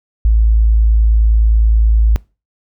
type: tone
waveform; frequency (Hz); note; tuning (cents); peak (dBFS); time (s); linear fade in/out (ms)
sine; 54.8; A1; -6; -7; 0.25-2.16; 0
effects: noise-tail reverb RT60 0.3 s tail -23 dB re dry